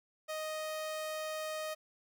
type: tone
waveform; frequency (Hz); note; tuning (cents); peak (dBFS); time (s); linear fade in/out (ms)
sawtooth; 623; D#5; +2; -33; 0.28-1.75; 20
effects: none